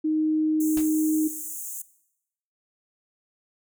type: tone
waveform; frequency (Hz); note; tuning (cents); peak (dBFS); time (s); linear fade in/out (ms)
sine; 311.1; D#4; 0; -21; 0.04-1.28; 10
type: high-pass noise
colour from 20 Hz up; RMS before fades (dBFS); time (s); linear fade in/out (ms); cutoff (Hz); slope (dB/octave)
pink; -35; 0.6-1.82; 5; 6400; 96
type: noise with exponential decay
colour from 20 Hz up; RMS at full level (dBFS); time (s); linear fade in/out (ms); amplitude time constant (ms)
pink; -33; 0.77-0.91; 2; 29
effects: noise-tail reverb RT60 0.8 s tail -18 dB re dry